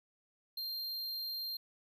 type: tone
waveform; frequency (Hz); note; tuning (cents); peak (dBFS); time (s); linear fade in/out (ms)
square; 4186; C8; 0; -38; 0.57-1.57; 5
effects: none